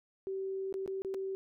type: tone with dropouts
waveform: sine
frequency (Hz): 384.9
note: G4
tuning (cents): -32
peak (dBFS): -34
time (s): 0.27-1.35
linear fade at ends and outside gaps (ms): 0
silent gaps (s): 0.726-0.741 / 0.861-0.877 / 1.02-1.048 / 1.141-1.145
effects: none